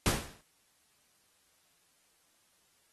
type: noise with exponential decay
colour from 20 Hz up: pink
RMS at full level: -25 dBFS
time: 0.06-0.41 s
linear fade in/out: 1 ms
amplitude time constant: 75 ms
effects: white hiss -70 dBFS RMS until 2.92 s + AAC 32 kbps